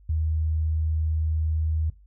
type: tone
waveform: sine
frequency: 78.9 Hz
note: D#2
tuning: 25 cents sharp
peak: -22 dBFS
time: 0.09-1.9 s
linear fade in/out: 5 ms
effects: noise-tail reverb RT60 0.2 s tail -18 dB re dry + added 50 Hz sine -50 dBFS peak until 2.06 s